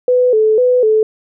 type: tone with vibrato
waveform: sine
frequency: 465.7 Hz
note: A#4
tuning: 2 cents flat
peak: -8 dBFS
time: 0.08-1.03 s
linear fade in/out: 2 ms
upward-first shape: square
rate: 2 Hz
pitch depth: 120 cents each way
effects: none